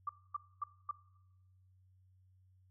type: tone bursts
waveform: sine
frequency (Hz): 1174.7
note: D6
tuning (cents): 0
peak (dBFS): -34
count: 4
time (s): 0.07-0.912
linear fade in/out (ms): 5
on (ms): 23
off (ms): 250
effects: noise-tail reverb RT60 1.0 s tail -20 dB re dry + added 93 Hz sine -64 dBFS peak until 2.7 s